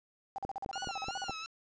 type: tone bursts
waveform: sine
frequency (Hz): 784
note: G5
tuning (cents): 0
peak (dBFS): -35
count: 15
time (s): 0.36-1.307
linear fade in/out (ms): 0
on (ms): 23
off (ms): 43
type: click train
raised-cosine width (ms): 2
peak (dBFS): -27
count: 5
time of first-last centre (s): 0.45-1.296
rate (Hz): 4.73
type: tone with vibrato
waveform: 15% pulse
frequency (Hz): 1375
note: F6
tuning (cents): -27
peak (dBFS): -33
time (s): 0.73-1.46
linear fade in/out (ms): 0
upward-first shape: sine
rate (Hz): 2.7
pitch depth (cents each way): 120
effects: resampled to 16000 Hz + 10-bit